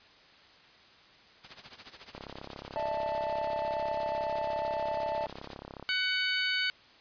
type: noise with tremolo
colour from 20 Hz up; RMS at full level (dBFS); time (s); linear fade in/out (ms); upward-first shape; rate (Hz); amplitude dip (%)
white; -42; 1.43-5.58; 20; triangle; 14; 100
type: click train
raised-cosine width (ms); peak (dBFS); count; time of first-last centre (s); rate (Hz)
1; -28; 126; 2.15-5.826; 34
type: chord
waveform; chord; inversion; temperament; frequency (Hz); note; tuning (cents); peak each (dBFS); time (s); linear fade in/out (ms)
triangle; D suspended second; none; equal with one note detuned; 596.9 / 659.3 / 880; D5 / E5 / A5; +28 / 0 / 0; -33 / -33 / -32; 2.76-5.26; 0
type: harmonic tone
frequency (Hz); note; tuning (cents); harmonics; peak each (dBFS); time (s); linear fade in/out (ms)
748; F#5; +19; 2 / 3 / 4 / 5 / 6; -32 / -34 / -33 / -39 / -35; 5.89-6.7; 0
effects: white hiss -57 dBFS RMS until 7 s + resampled to 11025 Hz